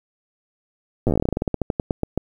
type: slowing click train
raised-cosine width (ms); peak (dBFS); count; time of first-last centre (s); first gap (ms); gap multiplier
2; -7; 24; 1.07-2.176; 8; 1.14
effects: 8-bit